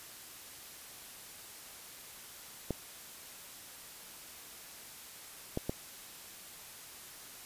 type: clicks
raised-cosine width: 2 ms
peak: -19 dBFS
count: 3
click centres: 2.707 / 5.574 / 5.695 s
effects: white hiss -50 dBFS RMS until 7.45 s + resampled to 32000 Hz